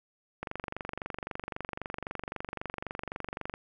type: click train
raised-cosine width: 0.5 ms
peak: -20 dBFS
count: 75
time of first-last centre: 0.43-3.539 s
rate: 23.8 Hz
effects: none